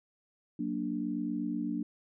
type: chord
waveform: sine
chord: Gb augmented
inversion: none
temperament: equal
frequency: 185 / 233.1 / 293.7 Hz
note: Gb3 / Bb3 / D4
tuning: 0 / 0 / 0 cents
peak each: -38 / -35 / -34 dBFS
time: 0.59-1.83 s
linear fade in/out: 5 ms
effects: none